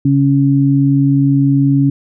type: tone pair together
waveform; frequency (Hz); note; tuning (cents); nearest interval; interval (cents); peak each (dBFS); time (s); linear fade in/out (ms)
sine; 138.59 / 277.7; C#3 / C#4; 0 / +3; octave; 1203; -11; 0.05-1.9; 5
effects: none